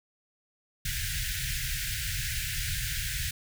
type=band-stop noise; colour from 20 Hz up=pink; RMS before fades=-32 dBFS; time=0.85-3.31 s; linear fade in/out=5 ms; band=150 to 1500 Hz; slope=96 dB/octave; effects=none